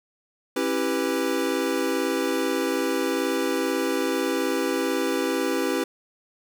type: chord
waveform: square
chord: C# half-diminished seventh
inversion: none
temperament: equal with one note detuned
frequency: 271.3 / 329.6 / 392 / 493.9 Hz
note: C#4 / E4 / G4 / B4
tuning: -37 / 0 / 0 / 0 cents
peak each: -29 dBFS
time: 0.56-5.84 s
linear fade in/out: 5 ms
effects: none